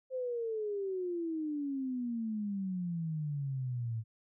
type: exponential sweep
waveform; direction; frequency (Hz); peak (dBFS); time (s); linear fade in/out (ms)
sine; down; 525 to 109.8; -33; 0.1-4.04; 50
effects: none